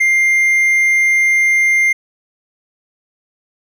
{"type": "tone", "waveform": "triangle", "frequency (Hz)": 2100, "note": "C7", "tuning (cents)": 6, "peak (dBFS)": -8, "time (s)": [0, 1.93], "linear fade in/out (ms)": 10, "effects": []}